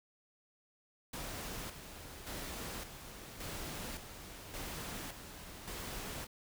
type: noise with tremolo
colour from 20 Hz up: pink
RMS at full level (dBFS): -43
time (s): 1.13-6.27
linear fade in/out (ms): 5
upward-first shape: square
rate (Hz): 0.88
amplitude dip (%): 55
effects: none